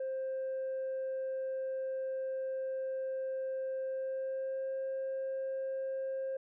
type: tone with pitch glide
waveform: sine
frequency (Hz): 527 to 532.2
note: C5 to C5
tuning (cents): +12 to +29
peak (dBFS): -32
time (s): 0-6.37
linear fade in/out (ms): 5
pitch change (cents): +17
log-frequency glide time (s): 3.85-4.72
effects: tanh soft clip ceiling -32 dBFS